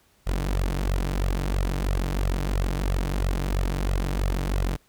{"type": "tone with flanger", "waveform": "sawtooth", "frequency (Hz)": 46.4, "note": "F#1", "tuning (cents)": 6, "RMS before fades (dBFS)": -25, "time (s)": [0.26, 4.77], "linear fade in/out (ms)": 20, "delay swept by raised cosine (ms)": [1.5, 6.8], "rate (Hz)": 3, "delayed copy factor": 1, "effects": ["pink hiss -62 dBFS RMS until 4.88 s"]}